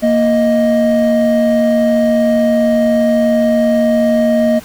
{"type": "tone pair together", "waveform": "triangle", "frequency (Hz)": [233.1, 624.1], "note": ["A#3", "D#5"], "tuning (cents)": [0, 5], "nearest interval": "octave + perfect fourth", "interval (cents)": 1705, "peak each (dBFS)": -10, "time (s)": [0.02, 4.6], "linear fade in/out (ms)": 20, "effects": ["pink hiss -36 dBFS RMS until 4.64 s"]}